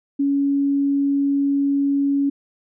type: tone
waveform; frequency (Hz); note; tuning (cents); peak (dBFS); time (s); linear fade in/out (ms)
sine; 280; C#4; +18; -16; 0.19-2.3; 10
effects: none